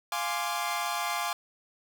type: chord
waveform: sawtooth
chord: D half-diminished seventh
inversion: first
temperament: equal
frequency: 698.5 / 830.6 / 1046.5 / 1174.7 Hz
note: F5 / Ab5 / C6 / D6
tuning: 0 / 0 / 0 / 0 cents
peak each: -31 dBFS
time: 0.12-1.33 s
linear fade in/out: 2 ms
effects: none